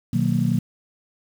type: chord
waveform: sine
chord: B major seventh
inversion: none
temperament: just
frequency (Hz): 123.47 / 154.34 / 185.21 / 231.5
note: B2 / D#3 / F#3 / A#3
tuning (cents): 0 / -14 / +2 / -12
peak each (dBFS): -23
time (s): 0.13-0.59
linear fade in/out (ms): 5
effects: tanh soft clip ceiling -7 dBFS + 7-bit